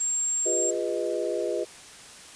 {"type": "tone", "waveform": "sine", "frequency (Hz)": 7459, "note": "A#8", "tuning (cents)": 0, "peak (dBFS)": -24, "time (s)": [0, 0.71], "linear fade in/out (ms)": 10}
{"type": "chord", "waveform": "sine", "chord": "F half-diminished seventh", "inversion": "none", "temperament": "equal with one note detuned", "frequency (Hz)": [349.2, 407.7, 493.9, 622.3], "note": ["F4", "Ab4", "Cb5", "Eb5"], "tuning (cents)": [0, -32, 0, 0], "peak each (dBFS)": -31, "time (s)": [0.45, 1.65], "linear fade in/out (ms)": 20}
{"effects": ["white hiss -46 dBFS RMS until 2.35 s", "resampled to 22050 Hz"]}